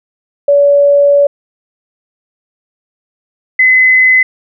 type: tone pair in turn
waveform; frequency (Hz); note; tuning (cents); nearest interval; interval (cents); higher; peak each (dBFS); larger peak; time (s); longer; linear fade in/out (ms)
sine; 570 / 2031; C#5 / B6; +48 / +48; octave + minor seventh; 2200; second; -4; neither; 0.48-1.27 / 3.59-4.23; first; 5
effects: none

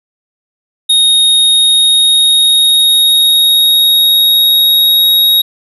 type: tone with pitch glide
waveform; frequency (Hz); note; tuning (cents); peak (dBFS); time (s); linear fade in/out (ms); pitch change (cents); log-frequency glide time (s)
square; 3729 to 3781; A#7 to A#7; 0 to +24; -6; 0.89-5.42; 10; +24; 1.46-5.16
effects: none

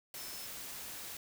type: tone in noise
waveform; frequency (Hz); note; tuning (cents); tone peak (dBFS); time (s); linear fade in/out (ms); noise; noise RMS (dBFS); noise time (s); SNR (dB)
sine; 5274; E8; 0; -50; 0.17-0.47; 2; white; -45; 0.14-1.17; -8
effects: none

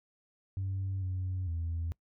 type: tone with pitch steps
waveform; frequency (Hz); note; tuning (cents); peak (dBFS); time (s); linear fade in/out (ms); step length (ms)
sine; 96.1 / 92.6 / 83.2; G2 / F#2 / E2; -34 / +2 / +17; -30; 0.57-1.92; 0; 450
effects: noise-tail reverb RT60 0.1 s tail -25 dB re dry + tanh soft clip ceiling -29 dBFS

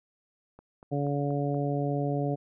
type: click train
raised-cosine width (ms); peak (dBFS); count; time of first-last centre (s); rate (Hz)
1; -35; 5; 0.59-1.545; 4.19
type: harmonic tone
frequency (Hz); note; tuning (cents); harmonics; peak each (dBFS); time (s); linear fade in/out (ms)
142.7; D3; -49; 1 / 2 / 3 / 4 / 5; -29 / -32 / -34 / -35 / -36; 0.91-2.36; 20
effects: none

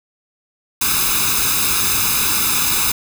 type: noise with comb filter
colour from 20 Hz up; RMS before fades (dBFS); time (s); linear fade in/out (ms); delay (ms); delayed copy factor
white; -17; 0.81-2.92; 5; 0.79; +0.8
effects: none

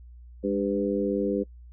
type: harmonic tone with a mistuned harmonic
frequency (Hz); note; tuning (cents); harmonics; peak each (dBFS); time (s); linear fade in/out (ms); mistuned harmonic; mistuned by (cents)
99.9; G2; +33; 2 / 3 / 4 / 5; -29 / -29 / -29 / -29; 0.43-1.44; 20; 2; +36
effects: noise-tail reverb RT60 0.1 s tail -25 dB re dry + added 60 Hz sine -44 dBFS peak until 1.72 s

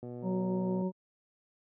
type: click train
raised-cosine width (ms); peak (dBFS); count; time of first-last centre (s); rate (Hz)
2; -30; 97; 0.03-0.817; 122
type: harmonic tone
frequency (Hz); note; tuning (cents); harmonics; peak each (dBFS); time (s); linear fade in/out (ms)
185.8; F#3; +7; 1 / 2 / 3 / 5; -30 / -36 / -40 / -44; 0.22-0.92; 50
effects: high-pass 100 Hz 12 dB/octave

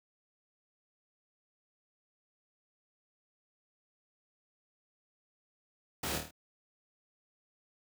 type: noise with echo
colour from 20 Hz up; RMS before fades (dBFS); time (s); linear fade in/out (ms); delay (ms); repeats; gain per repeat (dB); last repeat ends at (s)
pink; -36; 6.03-6.18; 5; 26; 5; -4; 6.31
effects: high-pass 80 Hz 12 dB/octave

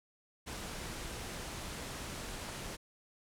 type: low-pass noise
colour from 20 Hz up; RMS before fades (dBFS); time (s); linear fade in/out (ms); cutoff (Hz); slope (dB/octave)
pink; -43; 0.46-2.77; 20; 11000; 24
effects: none

